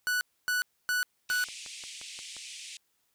45% pulse tone bursts, 1480 Hz, F#6, in tune, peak -26 dBFS, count 4, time 0.07-1.44 s, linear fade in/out 0 ms, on 140 ms, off 270 ms
pink band-pass noise, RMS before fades -44 dBFS, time 1.29-2.77 s, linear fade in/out 2 ms, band 2300 to 9200 Hz, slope 48 dB/octave
click train, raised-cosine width 0.3 ms, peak -31 dBFS, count 7, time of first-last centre 1.31-2.366 s, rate 5.68 Hz
effects white hiss -74 dBFS RMS until 3.14 s

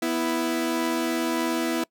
sawtooth tone pair together, 246.9 / 329.8 Hz, B3 / E4, 0 / +1 cents, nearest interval perfect fourth, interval 501 cents, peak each -24 / -21 dBFS, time 0.02-1.84 s, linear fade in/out 5 ms, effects noise-tail reverb RT60 0.1 s tail -23 dB re dry

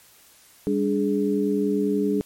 sine tone cluster, 200 / 290.2 / 417.5 Hz, G3 / D4 / G#4, +35 / -21 / +9 cents, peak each -24 dBFS, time 0.67-2.21 s, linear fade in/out 0 ms, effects white hiss -53 dBFS RMS until 2.25 s + MP3 64 kbps

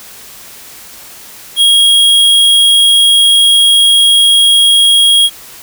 square tone, 3283 Hz, G#7, 21 cents flat, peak -5 dBFS, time 1.56-5.3 s, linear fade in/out 50 ms, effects white hiss -33 dBFS RMS until 5.62 s

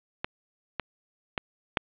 clicks, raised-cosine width 0.3 ms, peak -12 / -12 / -11 / -6 dBFS, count 4, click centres 0.245 / 0.797 / 1.378 / 1.772 s, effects resampled to 8000 Hz + 7-bit

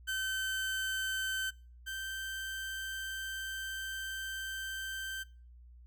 30% pulse tone pair in turn, 1540 / 1557 Hz, G6 / G6, -31 / -12 cents, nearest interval unison, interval 19 cents, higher second, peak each -30 / -35 dBFS, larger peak first, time 0.07-1.51 / 1.86-5.24 s, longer second, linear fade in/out 20 ms, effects noise-tail reverb RT60 0.4 s tail -24 dB re dry + added 60 Hz sine -52 dBFS peak until 5.86 s

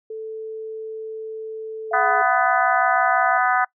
sine tone with pitch glide, 440 to 420.1 Hz, A4 to G#4, 0 to +20 cents, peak -28 dBFS, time 0.1-2.22 s, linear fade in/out 5 ms, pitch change -80 cents, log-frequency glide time 1.87-2.07 s
sine tone, 682 Hz, F5, 41 cents flat, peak -24 dBFS, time 1.91-3.38 s, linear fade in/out 5 ms
harmonic tone, 249.3 Hz, B3, 16 cents sharp, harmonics 3 / 4 / 5 / 6 / 7 / 8, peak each -20 / -26 / -22 / -22 / -27 / -32 dBFS, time 1.93-3.65 s, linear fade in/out 10 ms
effects noise-tail reverb RT60 0.1 s tail -23 dB re dry

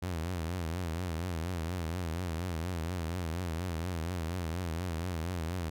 sawtooth tone with vibrato, 85.6 Hz, F2, 34 cents flat, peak -29 dBFS, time 0.02-5.7 s, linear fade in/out 10 ms, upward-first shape triangle, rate 4.2 Hz, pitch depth 160 cents each way, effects none

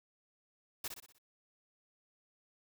white noise with echo, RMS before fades -39 dBFS, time 0.84-0.88 s, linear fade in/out 5 ms, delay 61 ms, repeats 5, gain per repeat -6 dB, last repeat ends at 1.185 s, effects none

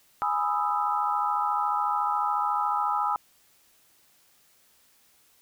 sine chord, E major seventh, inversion first, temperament equal, 830.6 / 987.8 / 1244.5 / 1318.5 Hz, G#5 / B5 / D#6 / E6, 0 / 0 / 0 / 0 cents, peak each -28 / -30 / -29 / -30 dBFS, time 0.22-3.16 s, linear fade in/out 0 ms, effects white hiss -62 dBFS RMS until 5.41 s

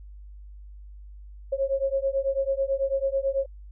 sine beating tone pair, 539 / 548.1 Hz, C#5 / C#5, -49 / -20 cents, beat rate 9.1 Hz, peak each -26 dBFS, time 1.52-3.46 s, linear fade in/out 10 ms, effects added 50 Hz sine -41 dBFS peak until 3.71 s

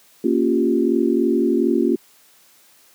sine chord, G half-diminished seventh, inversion first, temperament equal, 233.1 / 277.2 / 349.2 / 392 Hz, Bb3 / Db4 / F4 / G4, 0 / 0 / 0 / 0 cents, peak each -20 / -20 / -19 / -23 dBFS, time 0.24-1.96 s, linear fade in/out 5 ms, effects white hiss -53 dBFS RMS until 2.94 s + high-pass 150 Hz 12 dB/octave

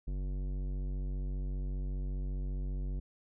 sine tone with tanh clipping, 47.43 Hz, F#1, 44 cents sharp, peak -35 dBFS, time 0.07-3 s, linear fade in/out 10 ms, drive 15 dB, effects none

